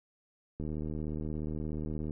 click train, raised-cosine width 3 ms, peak -25 dBFS, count 117, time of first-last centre 0.6-2.108 s, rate 76.9 Hz, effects none

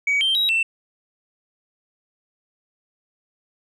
sine tone with pitch steps, 2264 / 3144 / 3838 / 2681 Hz, C#7 / G7 / A#7 / E7, +36 / +4 / +50 / +29 cents, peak -15 dBFS, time 0.07-0.63 s, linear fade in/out 5 ms, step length 140 ms, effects tanh soft clip ceiling -15 dBFS

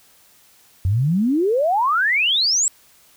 sine exponential sweep, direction up, 87.31 to 7902 Hz, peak -15 dBFS, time 0.85-2.68 s, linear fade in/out 0 ms, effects white hiss -53 dBFS RMS until 3.16 s

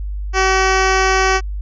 10% pulse tone, 380 Hz, F#4, 46 cents sharp, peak -4 dBFS, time 0.33-1.41 s, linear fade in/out 50 ms, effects added 50 Hz sine -21 dBFS peak until 1.61 s + resampled to 16000 Hz

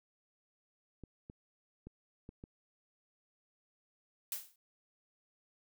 clicks, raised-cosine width 3 ms, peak -35 dBFS, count 5, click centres 1.037 / 1.299 / 1.87 / 2.291 / 2.439 s
blue noise with exponential decay, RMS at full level -35 dBFS, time 4.32-4.56 s, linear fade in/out 2 ms, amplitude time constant 51 ms
effects none

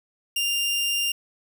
sawtooth tone, 2796 Hz, F7, 1 cent sharp, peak -19 dBFS, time 0.36-1.12 s, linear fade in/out 5 ms, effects none

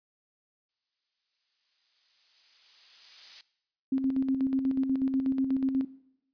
violet noise with exponential growth, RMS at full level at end -33 dBFS, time 0.69-3.41 s, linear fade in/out 2 ms, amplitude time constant 590 ms
sine tone with tremolo, 266 Hz, C4, 29 cents sharp, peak -23 dBFS, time 3.92-5.85 s, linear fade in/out 5 ms, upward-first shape square, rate 8.2 Hz, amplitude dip 50%
effects noise-tail reverb RT60 0.8 s tail -19 dB re dry + resampled to 11025 Hz

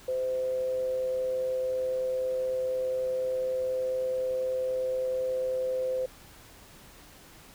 sine tone with amplitude modulation, 514 Hz, C5, 31 cents flat, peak -25 dBFS, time 0.08-6.06 s, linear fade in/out 5 ms, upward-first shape sine, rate 130 Hz, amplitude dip 35%, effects pink hiss -52 dBFS RMS until 7.54 s

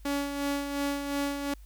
sawtooth tone with tremolo, 282.9 Hz, C#4, 35 cents sharp, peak -23 dBFS, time 0.05-1.54 s, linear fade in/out 5 ms, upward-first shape sine, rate 2.8 Hz, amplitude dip 50%, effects added 50 Hz sine -46 dBFS peak until 1.65 s + white hiss -64 dBFS RMS until 1.65 s

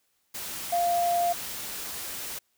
sine tone in noise, 696 Hz, F5, 6 cents flat, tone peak -22 dBFS, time 0.72-1.33 s, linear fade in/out 10 ms, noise white, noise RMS -36 dBFS, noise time 0.34-2.39 s, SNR +11 dB, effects white hiss -72 dBFS RMS until 2.57 s

